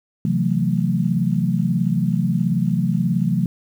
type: chord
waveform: sine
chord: F# half-diminished seventh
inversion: second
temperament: just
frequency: 133.2 / 166.5 / 185 / 222 Hz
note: C3 / E3 / F#3 / A3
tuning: +31 / +18 / 0 / +16 cents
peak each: -23 / -21 / -21 / -24 dBFS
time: 0.25-3.46 s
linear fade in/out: 2 ms
effects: 8-bit